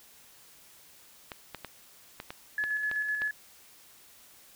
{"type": "clicks", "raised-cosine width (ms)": 0.3, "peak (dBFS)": -22, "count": 8, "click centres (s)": [1.318, 1.547, 1.647, 2.201, 2.305, 2.639, 2.914, 3.219]}
{"type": "tone with tremolo", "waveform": "sine", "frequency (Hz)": 1707, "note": "G#6", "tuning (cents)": 47, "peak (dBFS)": -27, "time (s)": [2.58, 3.31], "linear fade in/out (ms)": 2, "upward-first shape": "square", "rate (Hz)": 7.9, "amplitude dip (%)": 35}
{"effects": ["white hiss -56 dBFS RMS until 4.55 s"]}